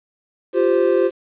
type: chord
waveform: triangle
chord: F suspended second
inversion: none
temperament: equal with one note detuned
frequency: 349.2 / 392 / 520.5 Hz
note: F4 / G4 / C5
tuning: 0 / 0 / -9 cents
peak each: -16 dBFS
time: 0.53-1.11 s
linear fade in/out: 50 ms
effects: resampled to 8000 Hz + 8-bit